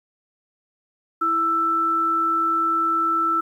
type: tone pair together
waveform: sine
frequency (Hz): 329.6 / 1325.3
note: E4 / E6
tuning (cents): 0 / +9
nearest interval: 2 octaves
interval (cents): 2409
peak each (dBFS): -29 / -18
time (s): 1.21-3.41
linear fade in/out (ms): 10
effects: 9-bit